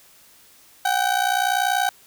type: ring-modulated tone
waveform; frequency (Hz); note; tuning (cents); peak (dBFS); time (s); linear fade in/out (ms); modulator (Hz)
30% pulse; 765; G5; -42; -13; 0.85-1.89; 0; 30.2
effects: white hiss -52 dBFS RMS until 2.06 s